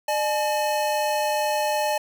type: tone pair together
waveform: square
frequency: 603.2 / 853 Hz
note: D5 / G#5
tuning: +46 / +46 cents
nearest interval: tritone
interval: 600 cents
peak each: -25 dBFS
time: 0.08-1.98 s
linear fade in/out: 5 ms
effects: none